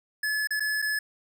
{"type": "tone with dropouts", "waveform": "square", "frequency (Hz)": 1715, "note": "A6", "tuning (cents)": -45, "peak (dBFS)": -26, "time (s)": [0.23, 0.99], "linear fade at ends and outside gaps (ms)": 5, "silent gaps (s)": [[0.473, 0.506], [0.597, 0.604], [0.819, 0.823]], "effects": []}